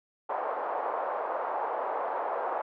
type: band-pass noise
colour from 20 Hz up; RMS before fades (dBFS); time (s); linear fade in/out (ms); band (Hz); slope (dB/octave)
white; -32; 0.29-2.62; 10; 510 to 990; 24
effects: none